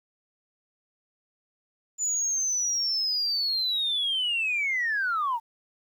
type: linear sweep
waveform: sine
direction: down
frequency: 7040 to 880 Hz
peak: -23 dBFS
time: 1.98-5.4 s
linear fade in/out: 50 ms
effects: tanh soft clip ceiling -20 dBFS + 10-bit